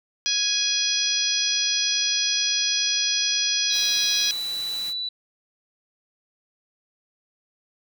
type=harmonic tone; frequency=830.6 Hz; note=G#5; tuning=in tune; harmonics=2 / 3 / 4 / 5 / 6 / 7; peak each=-36 / -31 / -26 / -29 / -26 / -26 dBFS; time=0.26-4.31 s; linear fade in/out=0 ms
type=tone; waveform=sine; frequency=3959 Hz; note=B7; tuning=3 cents sharp; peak=-26 dBFS; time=3.7-5.09 s; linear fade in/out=5 ms
type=noise; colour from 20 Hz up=white; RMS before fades=-39 dBFS; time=3.71-4.94 s; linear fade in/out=50 ms
effects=none